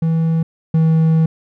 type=tone pair in turn; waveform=triangle; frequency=162.9 / 160.84 Hz; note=E3 / E3; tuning=-20 / -42 cents; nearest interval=unison; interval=22 cents; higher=first; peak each=-11 / -8 dBFS; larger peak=second; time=0.02-0.43 / 0.74-1.26 s; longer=second; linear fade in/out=5 ms; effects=none